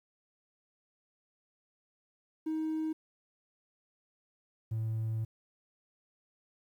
triangle tone pair in turn, 315.1 / 111.19 Hz, D#4 / A2, +22 / +19 cents, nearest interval octave + tritone, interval 1803 cents, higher first, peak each -28 dBFS, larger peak neither, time 2.46-2.93 / 4.71-5.25 s, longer second, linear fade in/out 10 ms, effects tanh soft clip ceiling -26 dBFS + 11-bit

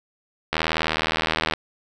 click train, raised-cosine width 0.3 ms, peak -5 dBFS, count 81, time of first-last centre 0.53-1.536 s, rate 79.5 Hz, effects none

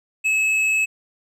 sine tone with hard clipping, 2587 Hz, E7, 33 cents flat, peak -18 dBFS, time 0.24-0.86 s, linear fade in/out 20 ms, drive 6 dB, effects none

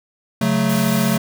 square chord, F# minor, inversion second, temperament equal, 138.59 / 185 / 220 Hz, C#3 / F#3 / A3, 0 / 0 / 0 cents, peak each -23 / -21 / -19 dBFS, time 0.41-1.18 s, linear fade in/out 5 ms
white noise, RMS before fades -29 dBFS, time 0.69-1.17 s, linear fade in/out 5 ms
effects none

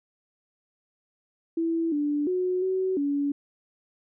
sine tone with pitch steps, 330.3 / 292.8 / 365.7 / 375.9 / 284.8 Hz, E4 / D4 / F#4 / F#4 / C#4, +4 / -5 / -20 / +27 / +47 cents, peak -23 dBFS, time 1.57-3.32 s, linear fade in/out 5 ms, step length 350 ms, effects none

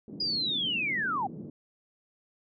white band-pass noise, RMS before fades -42 dBFS, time 0.08-1.5 s, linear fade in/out 2 ms, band 140 to 320 Hz, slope 24 dB/octave
sine linear sweep, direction down, 4938 to 729 Hz, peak -27 dBFS, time 0.2-1.27 s, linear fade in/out 5 ms
effects none

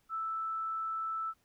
sine tone, 1318.5 Hz, E6, in tune, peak -33 dBFS, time 0.09-1.34 s, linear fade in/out 50 ms, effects pink hiss -73 dBFS RMS until 1.44 s

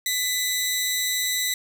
15% pulse tone pair together, 2000 / 3823 Hz, B6 / A#7, +21 / +43 cents, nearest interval major seventh, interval 1122 cents, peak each -19 dBFS, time 0.06-1.54 s, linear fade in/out 2 ms, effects none

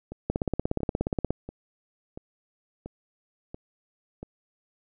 two click trains, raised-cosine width 2 ms, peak -12 / -24 dBFS, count 18 / 7, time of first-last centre 0.3-1.306 / 0.12-4.23 s, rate 16.9 / 1.46 Hz, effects none

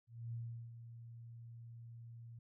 sine tone with ADSR envelope, 116.54 Hz, A#2, in tune, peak -40 dBFS, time 0.07-2.39 s, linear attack 260 ms, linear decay 380 ms, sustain -10 dB, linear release 5 ms, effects none

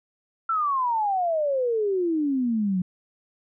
sine exponential sweep, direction down, 1358 to 177.3 Hz, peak -21 dBFS, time 0.49-2.82 s, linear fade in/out 5 ms, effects none

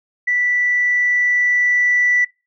sine tone with level ramp, 1968 Hz, B6, 7 cents flat, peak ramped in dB -14 to -11 dBFS, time 0.27-2.25 s, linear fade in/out 10 ms, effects noise-tail reverb RT60 0.3 s tail -23 dB re dry + tanh soft clip ceiling -7 dBFS

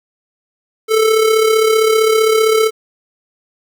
square tone with amplitude modulation, 440 Hz, A4, in tune, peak -8 dBFS, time 0.88-2.71 s, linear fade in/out 50 ms, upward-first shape sine, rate 35.4 Hz, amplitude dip 50%, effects 8-bit

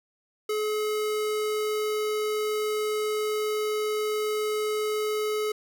square tone, 426.3 Hz, G#4, 45 cents sharp, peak -26 dBFS, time 0.49-5.52 s, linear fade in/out 5 ms, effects none

